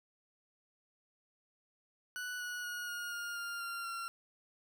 40% pulse tone with pitch steps, 1480 / 1463.8 / 1447.9 / 1432.1 / 1416.4 / 1401 / 1385.7 / 1370.6 Hz, F#6 / F#6 / F#6 / F6 / F6 / F6 / F6 / F6, 0 / -19 / -38 / +43 / +24 / +5 / -14 / -33 cents, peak -38 dBFS, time 2.16-4.08 s, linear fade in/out 0 ms, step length 240 ms, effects none

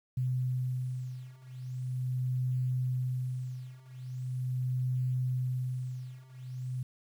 sine beating tone pair, 126.9 / 127.31 Hz, B2 / C3, +47 / -47 cents, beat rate 0.41 Hz, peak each -34 / -33 dBFS, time 0.17-6.83 s, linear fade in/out 5 ms, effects 10-bit

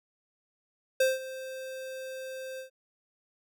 square tone with ADSR envelope, 523.3 Hz, C5, in tune, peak -21 dBFS, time 1-2.7 s, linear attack 6 ms, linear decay 180 ms, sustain -17 dB, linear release 110 ms, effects none

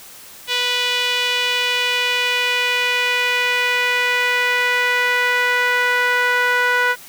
sawtooth tone with band-pass filter sweep, 492.1 Hz, B4, 6 cents flat, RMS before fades -18 dBFS, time 0.47-6.96 s, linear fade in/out 50 ms, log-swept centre 3200 to 1600 Hz, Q 2.3, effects white hiss -40 dBFS RMS until 7.08 s

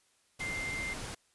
sine tone in noise, 2093 Hz, C7, in tune, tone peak -35 dBFS, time 0.4-0.94 s, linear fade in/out 10 ms, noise pink, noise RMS -41 dBFS, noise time 0.39-1.15 s, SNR +3 dB, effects white hiss -70 dBFS RMS until 1.34 s + resampled to 24000 Hz

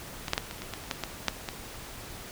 clicks, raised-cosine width 0.2 ms, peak -15 / -7 / -9 / -20 / -28 / -20 / -17 / -28 / -11 / -13 / -6 / -15 dBFS, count 12, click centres 0.282 / 0.334 / 0.379 / 0.511 / 0.583 / 0.62 / 0.737 / 0.838 / 0.912 / 1.037 / 1.283 / 1.488 s, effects pink hiss -43 dBFS RMS until 2.31 s

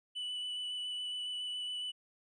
triangle tone with vibrato, 2973 Hz, F#7, 8 cents sharp, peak -35 dBFS, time 0.15-1.92 s, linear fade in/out 20 ms, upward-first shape square, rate 7.2 Hz, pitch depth 9 cents each way, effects resampled to 22050 Hz

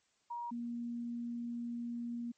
sine tone pair in turn, 950 / 237 Hz, A#5 / A#3, +33 / +29 cents, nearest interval 2 octaves, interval 2404 cents, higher first, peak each -38 / -37 dBFS, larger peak second, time 0.3-0.51 / 0.51-2.32 s, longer second, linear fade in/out 10 ms, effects white hiss -75 dBFS RMS until 2.37 s + MP3 32 kbps

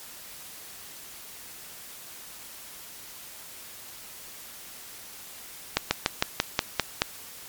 slowing click train, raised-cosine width 0.2 ms, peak -3 dBFS, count 8, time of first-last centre 5.77-7.019 s, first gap 140 ms, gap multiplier 1.08, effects white hiss -44 dBFS RMS until 7.48 s + MP3 96 kbps

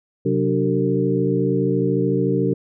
sine tone cluster, 132 / 186 / 292.5 / 381.6 / 454.9 Hz, C3 / F#3 / D4 / G4 / A#4, +16 / +9 / -7 / -47 / -42 cents, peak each -23 dBFS, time 0.25-2.54 s, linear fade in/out 10 ms, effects none

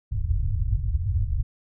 white low-pass noise, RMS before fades -24 dBFS, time 0.11-1.43 s, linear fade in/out 10 ms, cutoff 110 Hz, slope 48 dB/octave, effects none

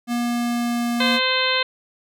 square tone with pitch glide, 239.1 to 237.6 Hz, A#3 to A#3, +44 to +33 cents, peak -21 dBFS, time 0.07-1.2 s, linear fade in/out 50 ms, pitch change -11 cents, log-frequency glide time 0.22-0.95 s
harmonic tone, 516 Hz, C5, 24 cents flat, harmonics 1 / 2 / 3 / 4 / 5 / 6 / 7 / 8, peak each -26 / -26 / -26 / -26 / -26 / -26 / -26 / -26 dBFS, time 1-1.63 s, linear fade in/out 5 ms
effects none

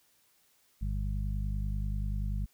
harmonic tone, 50.3 Hz, G1, 45 cents sharp, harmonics 1 / 2 / 3 / 4, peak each -31 / -37 / -41 / -43 dBFS, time 0.81-2.46 s, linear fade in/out 10 ms, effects white hiss -68 dBFS RMS until 2.53 s

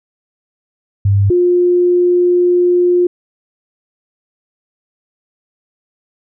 sine tone pair in turn, 99.6 / 354.9 Hz, G2 / F4, +28 / +28 cents, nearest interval octave + minor seventh, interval 2200 cents, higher second, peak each -8 dBFS, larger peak neither, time 1.05-1.3 / 1.3-3.07 s, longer second, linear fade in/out 5 ms, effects none

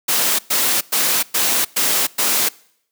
white noise bursts, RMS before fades -17 dBFS, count 6, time 0.08-2.49 s, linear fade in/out 10 ms, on 310 ms, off 110 ms, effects noise-tail reverb RT60 0.7 s tail -24 dB re dry + high-pass 200 Hz 12 dB/octave

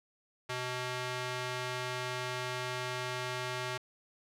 square tone with band-pass filter, 125.8 Hz, B2, 32 cents sharp, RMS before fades -37 dBFS, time 0.49-3.78 s, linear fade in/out 10 ms, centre 2300 Hz, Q 0.5, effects none

